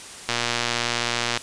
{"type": "click train", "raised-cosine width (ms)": 0.2, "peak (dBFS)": -5, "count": 130, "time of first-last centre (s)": [0.29, 1.374], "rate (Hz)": 119, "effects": ["white hiss -39 dBFS RMS until 1.42 s", "resampled to 22050 Hz"]}